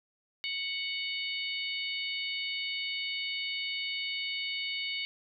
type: harmonic tone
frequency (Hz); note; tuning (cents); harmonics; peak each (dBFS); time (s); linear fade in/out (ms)
740; F#5; 0; 3 / 4 / 5 / 6; -36 / -37 / -40 / -41; 0.44-5.05; 0
effects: none